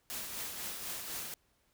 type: noise with tremolo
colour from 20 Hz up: white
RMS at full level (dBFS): -39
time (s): 0.1-1.34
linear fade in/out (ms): 0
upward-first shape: triangle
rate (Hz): 4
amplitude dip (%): 45
effects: pink hiss -73 dBFS RMS until 1.73 s